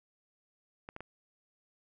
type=clicks; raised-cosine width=0.5 ms; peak=-28 dBFS; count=3; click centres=0.889 / 0.964 / 1.006 s; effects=none